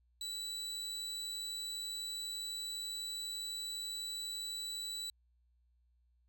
35% pulse tone, 3951 Hz, B7, in tune, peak -37 dBFS, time 0.21-5.1 s, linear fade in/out 2 ms, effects added 60 Hz sine -69 dBFS peak until 6.28 s

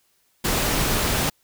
pink noise, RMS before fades -22 dBFS, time 0.44-1.3 s, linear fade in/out 10 ms, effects white hiss -65 dBFS RMS until 1.43 s

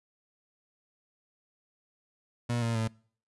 30% pulse tone with pitch steps, 119.5 / 115.7 / 112.01 Hz, A#2 / A#2 / A2, +43 / -13 / +31 cents, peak -25 dBFS, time 2.49-2.88 s, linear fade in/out 10 ms, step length 130 ms, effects noise-tail reverb RT60 0.5 s tail -25 dB re dry + resampled to 24000 Hz

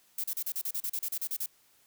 violet noise bursts, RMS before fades -33 dBFS, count 14, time 0.18-1.461 s, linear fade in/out 5 ms, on 59 ms, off 35 ms, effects white hiss -65 dBFS RMS until 1.86 s

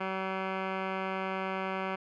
10% pulse tone with low-pass filter, 190.1 Hz, F#3, 47 cents sharp, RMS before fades -34 dBFS, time 0-1.96 s, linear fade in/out 10 ms, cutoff 2000 Hz, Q 5.1, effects none

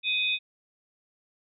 sine tone cluster, 2503 / 3512 / 3716 Hz, D#7 / A7 / A#7, +10 / -4 / -6 cents, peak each -26 / -30 / -31 dBFS, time 0.03-0.39 s, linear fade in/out 50 ms, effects none

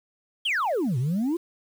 sine exponential two-way sweep, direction down then up, 3385 to 116.8 to 358.8 Hz, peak -20 dBFS, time 0.45-1.37 s, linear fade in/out 10 ms, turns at 0.98 s, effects tanh soft clip ceiling -21 dBFS + 8-bit

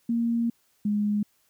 sine tone pair in turn, 233.1 / 207.7 Hz, A#3 / G#3, 0 / 0 cents, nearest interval major second, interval 200 cents, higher first, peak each -22 dBFS, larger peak neither, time 0.09-0.5 / 0.85-1.23 s, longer first, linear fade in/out 5 ms, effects white hiss -67 dBFS RMS until 1.49 s

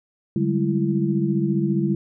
sine tone cluster, 144.5 / 189.9 / 204.7 / 334.7 Hz, D3 / F#3 / G#3 / E4, -28 / +45 / -25 / +26 cents, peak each -24 dBFS, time 0.36-1.95 s, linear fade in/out 2 ms, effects none

